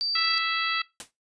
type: tone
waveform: sine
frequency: 4648 Hz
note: D8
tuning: 19 cents flat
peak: -24 dBFS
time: 0.01-0.38 s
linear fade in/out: 0 ms
type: harmonic tone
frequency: 659.3 Hz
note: E5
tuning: in tune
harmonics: 2 / 3 / 4 / 5 / 6 / 7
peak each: -29 / -31 / -32 / -33 / -34 / -34 dBFS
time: 0.15-0.82 s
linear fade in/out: 5 ms
type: noise with exponential decay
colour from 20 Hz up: white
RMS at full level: -32 dBFS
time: 1-1.11 s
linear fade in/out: 1 ms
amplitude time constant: 22 ms
effects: noise-tail reverb RT60 0.2 s tail -19 dB re dry + resampled to 22050 Hz